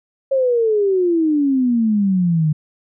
sine exponential sweep, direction down, 548 to 149.6 Hz, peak -13 dBFS, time 0.31-2.53 s, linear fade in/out 10 ms, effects none

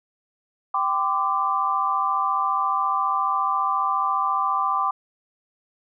sine chord, G suspended fourth, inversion none, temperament equal with one note detuned, 784 / 1020.2 / 1174.7 Hz, G5 / C6 / D6, 0 / -44 / 0 cents, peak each -27 / -25 / -22 dBFS, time 0.74-4.91 s, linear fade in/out 5 ms, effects none

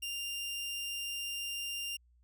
sawtooth tone, 2794 Hz, F7, in tune, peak -33 dBFS, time 0.02-1.97 s, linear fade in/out 10 ms, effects added 60 Hz sine -63 dBFS peak until 2.23 s

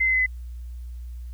sine tone with pitch steps, 2067 / 2052 / 2036 / 2021 Hz, C7 / C7 / C7 / B6, -22 / -34 / -48 / +39 cents, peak -18 dBFS, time 0-0.264 s, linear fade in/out 10 ms, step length 66 ms, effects added 60 Hz sine -33 dBFS peak until 1.33 s + white hiss -63 dBFS RMS until 1.33 s

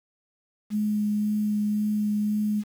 sine tone with vibrato, 210 Hz, G#3, 19 cents sharp, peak -22 dBFS, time 0.7-2.64 s, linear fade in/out 50 ms, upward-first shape sine, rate 1.9 Hz, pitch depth 10 cents each way, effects 8-bit

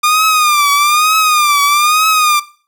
sawtooth tone with vibrato, 1209 Hz, D6, 50 cents sharp, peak -5 dBFS, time 0.03-2.4 s, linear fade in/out 10 ms, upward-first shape triangle, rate 1.1 Hz, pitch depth 110 cents each way, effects noise-tail reverb RT60 0.4 s tail -18 dB re dry

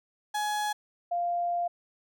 35% pulse / sine tone pair in turn, 840 / 696.8 Hz, G#5 / F5, +19 / -4 cents, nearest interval minor third, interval 323 cents, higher first, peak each -26 dBFS, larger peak neither, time 0.34-0.73 / 1.11-1.68 s, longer second, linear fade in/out 10 ms, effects none

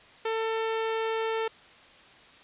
sawtooth tone, 446.9 Hz, A4, 27 cents sharp, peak -23 dBFS, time 0.25-1.48 s, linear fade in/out 5 ms, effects white hiss -53 dBFS RMS until 2.43 s + resampled to 8000 Hz

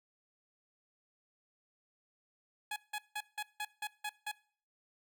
15% pulse tone bursts, 840 Hz, G#5, 19 cents sharp, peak -30 dBFS, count 8, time 2.71-4.316 s, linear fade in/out 5 ms, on 52 ms, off 170 ms, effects noise-tail reverb RT60 0.5 s tail -22 dB re dry

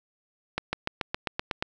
accelerating click train, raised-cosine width 0.3 ms, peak -11 dBFS, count 9, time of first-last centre 0.58-1.625 s, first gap 150 ms, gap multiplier 0.96, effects none

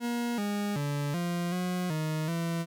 40% pulse tone with pitch steps, 238.2 / 204.8 / 144.4 / 173.8 / 180.5 / 155.9 / 167.6 Hz, A#3 / G#3 / D3 / F3 / F#3 / D#3 / E3, +38 / -24 / -29 / -8 / -43 / +4 / +29 cents, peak -28 dBFS, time 0-2.66 s, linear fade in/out 50 ms, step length 380 ms, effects none

